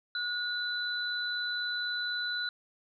sine tone pair together, 1452 / 3992 Hz, F#6 / B7, -33 / +18 cents, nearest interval octave + tritone, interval 1751 cents, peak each -33 / -34 dBFS, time 0.15-2.49 s, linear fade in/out 2 ms, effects none

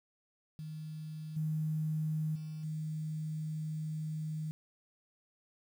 sine tone with level steps, 155.56 Hz, D#3, in tune, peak -40 / -31 / -39 / -35 dBFS, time 0.59-4.51 s, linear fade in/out 0 ms, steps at 1.36 / 2.35 / 2.63 s, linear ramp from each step 10 ms, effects 10-bit

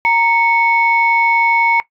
sine tone pair together, 930 / 2212 Hz, A#5 / C#7, -4 / -4 cents, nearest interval octave + minor third, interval 1500 cents, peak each -12 dBFS, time 0.05-1.8 s, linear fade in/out 0 ms, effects noise-tail reverb RT60 0.1 s tail -17 dB re dry + tanh soft clip ceiling -2 dBFS

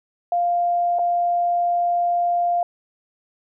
sine tone with dropouts, 698.5 Hz, F5, in tune, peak -17 dBFS, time 0.32-2.63 s, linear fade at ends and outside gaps 2 ms, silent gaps 0.987-0.992 s, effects none

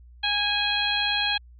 harmonic tone with a mistuned harmonic, 823 Hz, G#5, 16 cents flat, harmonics 1 / 2 / 3 / 4 / 5, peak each -31 / -29 / -29 / -26 / -29 dBFS, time 0.23-1.38 s, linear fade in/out 10 ms, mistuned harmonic 3, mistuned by +30 cents, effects added 60 Hz sine -46 dBFS peak until 1.59 s

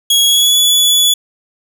sawtooth tone with pitch glide, 3322 to 3421 Hz, G#7 to A7, 0 to -49 cents, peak -5 dBFS, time 0.1-1.14 s, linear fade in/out 5 ms, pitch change +51 cents, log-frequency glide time 0.26-0.58 s, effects none

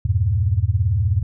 sine chord, E diminished, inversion none, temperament equal with one note detuned, 81.08 / 98 / 116.54 Hz, E2 / G2 / Bb2, -28 / 0 / 0 cents, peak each -21 / -18 / -22 dBFS, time 0.05-1.23 s, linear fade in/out 5 ms, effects none

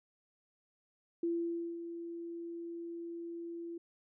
sine tone with ADSR envelope, 338.6 Hz, E4, 46 cents sharp, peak -30 dBFS, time 1.23-3.78 s, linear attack 4 ms, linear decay 540 ms, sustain -10 dB, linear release 6 ms, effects none

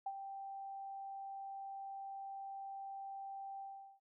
sine tone with ADSR envelope, 784 Hz, G5, in tune, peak -36 dBFS, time 0.06-4 s, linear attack 6 ms, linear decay 51 ms, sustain -8 dB, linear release 400 ms, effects none

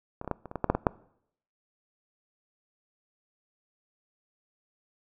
clicks, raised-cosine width 1 ms, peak -22 / -26 / -20 / -14 / -26 / -25 / -17 / -11 / -7 / -12 / -6 dBFS, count 11, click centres 0.214 / 0.246 / 0.277 / 0.313 / 0.457 / 0.514 / 0.557 / 0.643 / 0.7 / 0.75 / 0.868 s, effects noise-tail reverb RT60 0.7 s tail -22 dB re dry

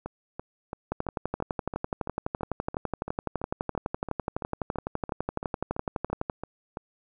two click trains, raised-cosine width 1 ms, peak -14 / -20 dBFS, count 65 / 21, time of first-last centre 0.92-6.298 / 0.06-6.771 s, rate 11.9 / 2.98 Hz, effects none

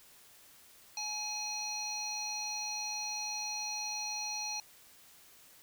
harmonic tone with a mistuned harmonic, 842 Hz, G#5, 24 cents sharp, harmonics 1 / 3 / 5 / 7, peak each -43 / -44 / -40 / -39 dBFS, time 0.97-4.6 s, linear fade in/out 2 ms, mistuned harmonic 7, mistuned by -29 cents, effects white hiss -59 dBFS RMS until 5.62 s

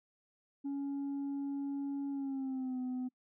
sine tone with pitch glide, 279.6 to 253.4 Hz, C#4 to B3, +15 to +45 cents, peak -32 dBFS, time 0.64-3.09 s, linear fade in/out 20 ms, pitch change -170 cents, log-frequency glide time 2.1-2.79 s, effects noise-tail reverb RT60 0.1 s tail -26 dB re dry + tanh soft clip ceiling -34 dBFS

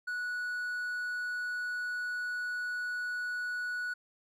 triangle tone, 1470 Hz, F#6, 12 cents flat, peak -31 dBFS, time 0.07-3.94 s, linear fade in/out 10 ms, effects none

